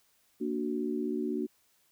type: chord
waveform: sine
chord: Bb augmented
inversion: none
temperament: equal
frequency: 233.1 / 293.7 / 370 Hz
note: Bb3 / D4 / F#4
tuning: 0 / 0 / 0 cents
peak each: -34 dBFS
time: 0.4-1.47 s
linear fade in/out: 20 ms
effects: white hiss -69 dBFS RMS until 1.91 s